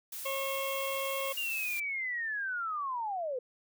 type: noise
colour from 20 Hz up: blue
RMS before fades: -41 dBFS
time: 0.12-1.8 s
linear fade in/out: 5 ms
type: harmonic tone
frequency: 543 Hz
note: C#5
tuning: 36 cents flat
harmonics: 1 / 2 / 4 / 5 / 6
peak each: -35 / -38 / -41 / -42 / -43 dBFS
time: 0.25-1.33 s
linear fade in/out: 10 ms
type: linear sweep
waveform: sine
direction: down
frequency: 2834 to 480 Hz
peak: -32 dBFS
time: 1.37-3.39 s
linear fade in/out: 5 ms
effects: none